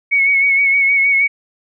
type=tone with vibrato; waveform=sine; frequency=2217 Hz; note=C#7; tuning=in tune; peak=-10 dBFS; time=0.11-1.28 s; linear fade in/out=20 ms; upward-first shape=sine; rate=6.4 Hz; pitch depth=34 cents each way; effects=none